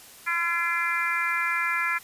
harmonic tone with a mistuned harmonic, 340 Hz, F4, 46 cents flat, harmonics 3 / 4 / 5 / 6 / 7, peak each -33 / -29 / -29 / -29 / -30 dBFS, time 0.26-1.99 s, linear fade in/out 20 ms, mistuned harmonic 6, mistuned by +19 cents, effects white hiss -48 dBFS RMS until 2.03 s + resampled to 32000 Hz

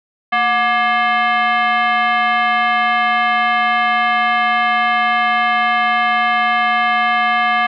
sine tone with frequency modulation, 225.9 Hz, A3, 46 cents sharp, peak -12 dBFS, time 0.32-7.67 s, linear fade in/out 10 ms, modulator 952 Hz, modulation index 2.2, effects none

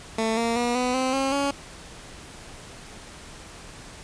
15% pulse tone with pitch steps, 223 / 231.7 / 240.7 / 250 / 259.7 / 269.8 / 280.3 Hz, A3 / A#3 / B3 / B3 / C4 / C#4 / C#4, +23 / -10 / -44 / +21 / -13 / -47 / +19 cents, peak -16 dBFS, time 0.18-1.51 s, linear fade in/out 5 ms, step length 190 ms, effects pink hiss -43 dBFS RMS until 4.03 s + resampled to 22050 Hz

